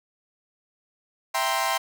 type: chord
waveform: sawtooth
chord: C dominant seventh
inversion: first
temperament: equal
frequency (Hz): 659.3 / 784 / 932.3 / 1046.5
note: E5 / G5 / Bb5 / C6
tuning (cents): 0 / 0 / 0 / 0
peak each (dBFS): -26 / -24 / -27 / -23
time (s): 1.34-1.78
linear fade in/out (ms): 10
effects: none